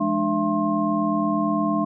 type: tone cluster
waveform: sine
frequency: 171 / 210.1 / 298.6 / 674 / 1064 Hz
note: F3 / G#3 / D4 / E5 / C6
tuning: -36 / +20 / +29 / +38 / +29 cents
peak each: -32 / -24 / -24 / -27 / -26 dBFS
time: 0-1.85 s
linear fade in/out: 10 ms
effects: none